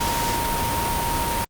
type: tone in noise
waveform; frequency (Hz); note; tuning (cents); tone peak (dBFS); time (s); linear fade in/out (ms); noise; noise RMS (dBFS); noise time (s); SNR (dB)
sine; 932.3; A#5; 0; -24; 0-1.45; 10; pink; -25; 0-1.45; -2
effects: Opus 48 kbps